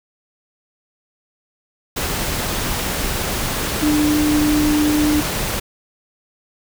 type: tone in noise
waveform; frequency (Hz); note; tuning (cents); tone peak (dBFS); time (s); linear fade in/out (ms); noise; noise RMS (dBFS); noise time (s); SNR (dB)
sine; 299.6; D4; +35; -14; 3.82-5.21; 10; pink; -22; 1.96-5.6; +5
effects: none

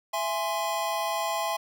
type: chord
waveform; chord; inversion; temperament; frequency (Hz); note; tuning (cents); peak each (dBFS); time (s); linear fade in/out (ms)
square; E augmented; none; equal with one note detuned; 665.8 / 830.6 / 1046.5; E5 / G#5 / B#5; +17 / 0 / 0; -32; 0.13-1.57; 10
effects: none

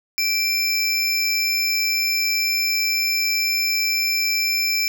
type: tone pair together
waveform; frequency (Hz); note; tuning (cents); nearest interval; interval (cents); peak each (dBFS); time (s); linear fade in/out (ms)
square; 2346 / 5267; D7 / E8; -2 / -2; octave + major second; 1400; -22; 0.18-4.88; 0
effects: none

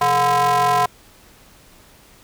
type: ring-modulated tone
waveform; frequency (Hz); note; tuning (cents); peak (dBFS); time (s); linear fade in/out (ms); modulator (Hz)
square; 148.9; D3; +24; -12; 0.01-0.86; 5; 871
effects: pink hiss -49 dBFS RMS until 2.23 s

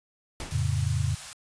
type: noise with exponential decay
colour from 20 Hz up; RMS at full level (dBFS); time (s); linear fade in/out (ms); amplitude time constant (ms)
pink; -34; 0.4-0.84; 2; 95
type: band-stop noise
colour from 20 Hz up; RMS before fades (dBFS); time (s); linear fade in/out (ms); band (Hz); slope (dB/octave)
white; -40; 0.51-1.33; 0; 160 to 640; 24
type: chord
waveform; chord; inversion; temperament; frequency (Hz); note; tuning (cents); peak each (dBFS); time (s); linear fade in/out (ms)
sine; F augmented; none; equal; 87.31 / 110 / 138.59; F2 / A2 / C#3; 0 / 0 / 0; -28; 0.52-1.15; 10
effects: resampled to 22050 Hz

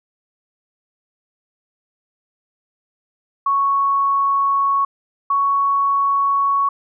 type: tone pair in turn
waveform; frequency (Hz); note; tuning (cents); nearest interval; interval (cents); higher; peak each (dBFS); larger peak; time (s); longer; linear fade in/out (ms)
sine; 1108.7 / 1113.7; C#6 / C#6; 0 / +8; unison; 8; second; -14; neither; 3.46-4.85 / 5.3-6.69; neither; 5
effects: none

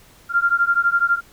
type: beating tone pair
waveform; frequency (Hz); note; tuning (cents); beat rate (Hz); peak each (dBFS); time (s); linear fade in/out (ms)
sine; 1386 / 1398; F6 / F6; -14 / +1; 12; -18; 0.29-1.21; 50
effects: pink hiss -50 dBFS RMS until 1.32 s

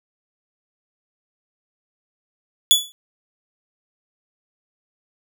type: tone with exponential decay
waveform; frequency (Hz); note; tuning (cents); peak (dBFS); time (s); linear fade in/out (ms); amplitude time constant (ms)
sawtooth; 3426; A7; -47; -4; 2.71-2.92; 0; 44
effects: none

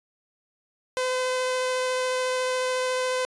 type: tone with vibrato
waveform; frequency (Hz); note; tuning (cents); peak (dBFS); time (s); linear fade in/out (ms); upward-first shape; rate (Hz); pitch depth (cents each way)
sawtooth; 510; C5; -44; -20; 0.97-3.25; 0; triangle; 14; 8
effects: resampled to 22050 Hz

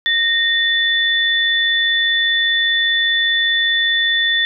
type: tone pair together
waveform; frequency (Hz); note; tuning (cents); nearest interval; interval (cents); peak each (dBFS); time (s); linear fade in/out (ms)
sine; 1850 / 3495; A#6 / A7; -14 / -12; major seventh; 1102; -16; 0.06-4.45; 0
effects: none

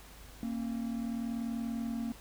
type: tone pair together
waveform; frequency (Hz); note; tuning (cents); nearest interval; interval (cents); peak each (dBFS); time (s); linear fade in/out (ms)
triangle; 230 / 270.5; A#3 / C#4; -23 / -42; minor third; 281; -32 / -38; 0.43-2.12; 0
effects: added 50 Hz sine -53 dBFS peak until 2.2 s + pink hiss -54 dBFS RMS until 2.2 s

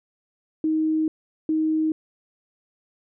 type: tone bursts at uneven times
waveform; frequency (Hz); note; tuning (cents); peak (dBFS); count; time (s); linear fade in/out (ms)
sine; 314.2; D#4; +17; -19; 2; 0.64-1.08 / 1.49-1.92; 2
effects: none

